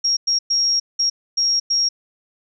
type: tone bursts at uneven times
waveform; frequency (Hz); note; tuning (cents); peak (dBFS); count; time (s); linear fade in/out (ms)
sine; 5588; F8; 0; -15; 6; 0.04-0.17 / 0.27-0.39 / 0.5-0.8 / 0.99-1.1 / 1.37-1.6 / 1.7-1.89; 10
effects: none